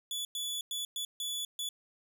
sawtooth tone bursts at uneven times, 3439 Hz, A7, 40 cents flat, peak -31 dBFS, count 6, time 0.11-0.25 / 0.35-0.61 / 0.71-0.85 / 0.96-1.05 / 1.2-1.45 / 1.59-1.69 s, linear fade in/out 2 ms, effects none

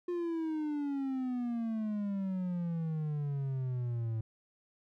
triangle exponential sweep, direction down, 356.1 to 110 Hz, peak -30 dBFS, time 0.08-4.21 s, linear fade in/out 5 ms, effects none

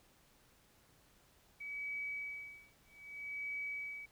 sine tone with tremolo, 2279 Hz, C#7, 47 cents sharp, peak -38 dBFS, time 1.6-4.06 s, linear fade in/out 10 ms, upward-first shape sine, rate 0.63 Hz, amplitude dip 100%, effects pink hiss -68 dBFS RMS until 4.11 s

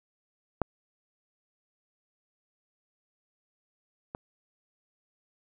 clicks, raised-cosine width 1 ms, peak -11 / -22 dBFS, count 2, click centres 0.617 / 4.149 s, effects none

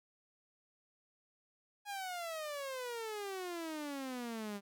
sawtooth exponential sweep, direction down, 830.6 to 197.6 Hz, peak -36 dBFS, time 1.85-4.61 s, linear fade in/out 50 ms, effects none

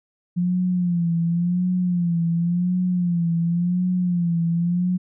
sine tone with vibrato, 174.61 Hz, F3, in tune, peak -18 dBFS, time 0.36-4.98 s, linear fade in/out 20 ms, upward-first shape sine, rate 0.92 Hz, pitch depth 72 cents each way, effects none

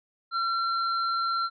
sine tone pair together, 1359 / 4119 Hz, F6 / C8, -48 / -28 cents, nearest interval octave + perfect fifth, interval 1920 cents, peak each -25 / -34 dBFS, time 0.31-1.5 s, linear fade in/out 50 ms, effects none

